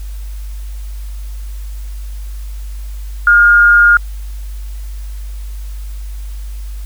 sine tone with frequency modulation, 1419 Hz, F6, 27 cents sharp, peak -4 dBFS, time 3.27-3.97 s, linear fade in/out 2 ms, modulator 173 Hz, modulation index 0.27, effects added 50 Hz sine -22 dBFS peak until 6.85 s + white hiss -43 dBFS RMS until 6.85 s

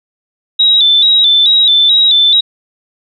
sine tone with vibrato, 3677 Hz, A#7, 24 cents flat, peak -5 dBFS, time 0.59-2.41 s, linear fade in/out 10 ms, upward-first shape square, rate 2.3 Hz, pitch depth 70 cents each way, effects none

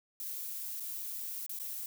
violet noise with dropouts, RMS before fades -40 dBFS, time 0.2-1.86 s, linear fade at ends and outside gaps 1 ms, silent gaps 0.799-0.805 / 1.464-1.494 / 1.589-1.598 s, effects none

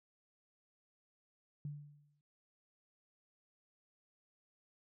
sine tone with exponential decay, 146.3 Hz, D3, 6 cents flat, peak -38 dBFS, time 1.65-2.21 s, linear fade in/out 2 ms, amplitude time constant 120 ms, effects none

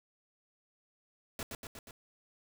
pink noise with echo, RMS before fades -39 dBFS, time 1.39-1.43 s, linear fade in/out 2 ms, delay 120 ms, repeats 4, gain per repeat -3 dB, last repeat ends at 1.91 s, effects none

